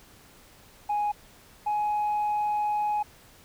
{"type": "tone pair in turn", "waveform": "sine", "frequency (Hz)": [830.6, 837.8], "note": ["G#5", "G#5"], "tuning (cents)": [0, 15], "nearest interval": "unison", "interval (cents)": 15, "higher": "second", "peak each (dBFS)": -22, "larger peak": "neither", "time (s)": [[0.89, 1.12], [1.66, 3.03]], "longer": "second", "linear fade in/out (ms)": 10, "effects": ["tanh soft clip ceiling -22 dBFS", "pink hiss -54 dBFS RMS until 3.44 s"]}